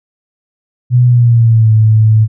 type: tone with pitch glide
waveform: sine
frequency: 123.47 to 109.37 Hz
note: B2 to A2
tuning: 0 to -10 cents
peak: -4 dBFS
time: 0.9-2.28 s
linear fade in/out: 50 ms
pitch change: -210 cents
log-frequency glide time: 1.06-1.72 s
effects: none